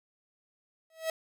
45% pulse tone with exponential growth, 645 Hz, E5, 38 cents flat, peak -26 dBFS, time 0.9-1.1 s, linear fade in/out 2 ms, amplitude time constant 42 ms, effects none

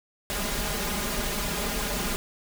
pink noise with comb filter, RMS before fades -29 dBFS, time 0.3-2.16 s, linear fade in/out 0 ms, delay 4.9 ms, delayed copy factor +0.95, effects none

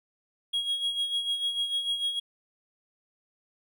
triangle tone with tremolo, 3299 Hz, G#7, 12 cents flat, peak -23 dBFS, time 0.53-2.2 s, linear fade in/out 10 ms, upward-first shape sine, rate 6.7 Hz, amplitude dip 60%, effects none

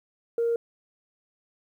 sine tone, 466.2 Hz, A#4, in tune, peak -21 dBFS, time 0.38-0.56 s, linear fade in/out 2 ms, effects tanh soft clip ceiling -18 dBFS + 10-bit

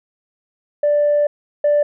sine tone pair in turn, 587.3 / 587.3 Hz, D5 / D5, 0 / 0 cents, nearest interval unison, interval 0 cents, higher neither, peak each -11 / -10 dBFS, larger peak second, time 0.83-1.27 / 1.64-1.83 s, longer first, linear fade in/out 5 ms, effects tanh soft clip ceiling -9 dBFS

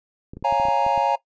clicks, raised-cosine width 3 ms, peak -23 dBFS, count 9, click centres 0.335 / 0.37 / 0.426 / 0.525 / 0.599 / 0.653 / 0.685 / 0.865 / 0.977 s
triangle chord, Bb minor seventh, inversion first, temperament equal, 554.4 / 698.5 / 830.6 / 932.3 Hz, Db5 / F5 / Ab5 / Bb5, 0 / 0 / 0 / 0 cents, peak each -23 / -24 / -20 / -20 dBFS, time 0.44-1.16 s, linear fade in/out 10 ms
effects noise-tail reverb RT60 0.1 s tail -18 dB re dry + resampled to 16000 Hz

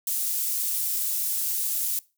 pink high-pass noise, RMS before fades -27 dBFS, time 0.07-1.99 s, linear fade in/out 2 ms, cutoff 11000 Hz, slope 12 dB/octave, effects noise-tail reverb RT60 0.3 s tail -22 dB re dry

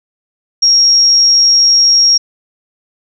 sine tone, 5588 Hz, F8, in tune, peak -5 dBFS, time 0.62-2.18 s, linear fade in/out 10 ms, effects none

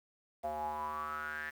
square tone with band-pass filter sweep, 76.1 Hz, D#2, 38 cents flat, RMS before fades -39 dBFS, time 0.43-1.51 s, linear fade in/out 20 ms, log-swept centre 690 to 1800 Hz, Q 9.8, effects 10-bit

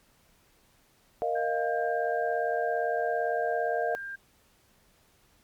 sine chord, Bb suspended fourth, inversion none, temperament just, 466.2 / 621.6 / 699.2 Hz, Bb4 / Eb5 / F5, 0 / -2 / +2 cents, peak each -31 / -31 / -29 dBFS, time 1.22-3.95 s, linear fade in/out 0 ms
sine tone, 1595 Hz, G6, 30 cents sharp, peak -35 dBFS, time 1.35-4.16 s, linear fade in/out 10 ms
effects pink hiss -64 dBFS RMS until 5.43 s + MP3 96 kbps

